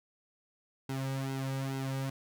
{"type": "tone with flanger", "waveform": "sawtooth", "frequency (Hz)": 134.4, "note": "C3", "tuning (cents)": 47, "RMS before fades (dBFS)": -35, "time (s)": [0.89, 2.1], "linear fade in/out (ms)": 5, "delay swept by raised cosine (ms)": [1.7, 2.9], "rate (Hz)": 2.3, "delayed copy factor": -0.8, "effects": []}